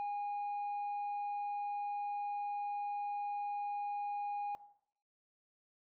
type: tone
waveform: sine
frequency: 819 Hz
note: G#5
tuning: 24 cents flat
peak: -33 dBFS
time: 0-4.55 s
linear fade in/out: 0 ms
effects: noise-tail reverb RT60 0.7 s tail -18 dB re dry + tanh soft clip ceiling -35 dBFS